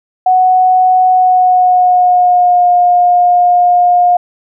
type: tone with pitch glide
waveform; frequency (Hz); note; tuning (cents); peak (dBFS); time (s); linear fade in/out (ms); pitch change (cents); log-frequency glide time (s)
sine; 740 to 711.9; F#5 to F5; 0 to +33; -5; 0.26-4.17; 5; -67; 1.1-2.68
effects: none